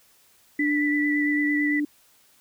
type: tone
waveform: sine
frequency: 294.8 Hz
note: D4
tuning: 7 cents sharp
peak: -22 dBFS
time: 0.59-1.85 s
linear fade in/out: 5 ms
type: tone with vibrato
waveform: sine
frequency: 1975.5 Hz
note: B6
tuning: in tune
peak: -24 dBFS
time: 0.59-1.8 s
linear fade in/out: 5 ms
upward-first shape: sine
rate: 8.9 Hz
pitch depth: 22 cents each way
effects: white hiss -59 dBFS RMS until 2.4 s